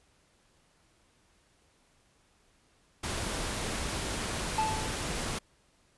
pink noise, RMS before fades -34 dBFS, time 3.03-5.39 s, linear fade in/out 10 ms
triangle tone with exponential decay, 873 Hz, A5, 14 cents flat, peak -22 dBFS, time 4.58-5.14 s, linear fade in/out 5 ms, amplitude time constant 120 ms
effects pink hiss -67 dBFS RMS until 5.97 s + resampled to 24000 Hz

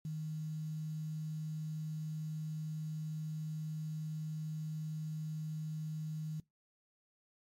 sine tone with quantisation, 155.56 Hz, D#3, in tune, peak -37 dBFS, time 0.05-6.4 s, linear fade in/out 2 ms, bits 10, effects noise-tail reverb RT60 0.2 s tail -22 dB re dry + MP3 64 kbps

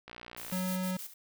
click train, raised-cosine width 0.3 ms, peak -28 dBFS, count 27, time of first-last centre 0.08-0.516 s, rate 59.7 Hz
blue noise, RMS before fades -44 dBFS, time 0.37-0.77 s, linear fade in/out 5 ms
square tone, 185 Hz, F#3, in tune, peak -32 dBFS, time 0.52-0.97 s, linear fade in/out 5 ms
blue noise with tremolo, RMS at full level -42 dBFS, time 0.52-1.14 s, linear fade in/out 5 ms, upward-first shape square, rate 6.4 Hz, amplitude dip 70%
effects none

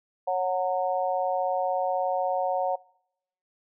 harmonic tone, 183.7 Hz, F#3, 12 cents flat, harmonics 3 / 4 / 5, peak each -28 / -26 / -32 dBFS, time 0.27-2.76 s, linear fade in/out 10 ms, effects noise-tail reverb RT60 0.8 s tail -25 dB re dry

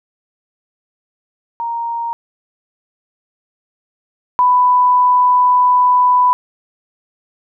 sine tone pair in turn, 932.3 / 993.7 Hz, A#5 / B5, 0 / +10 cents, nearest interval minor second, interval 110 cents, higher second, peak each -18 / -8 dBFS, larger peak second, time 1.6-2.13 / 4.39-6.33 s, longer second, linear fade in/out 0 ms, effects none

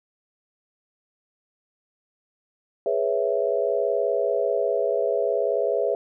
sine chord, C# minor seventh, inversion second, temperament equal, 415.3 / 493.9 / 554.4 / 659.3 Hz, G#4 / B4 / C#5 / E5, 0 / 0 / 0 / 0 cents, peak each -26 dBFS, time 2.86-5.95 s, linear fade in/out 2 ms, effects none

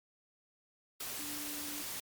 sine tone in noise, 293.7 Hz, D4, in tune, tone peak -46 dBFS, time 1.19-1.82 s, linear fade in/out 5 ms, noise white, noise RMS -41 dBFS, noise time 1-2 s, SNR -8 dB, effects MP3 96 kbps

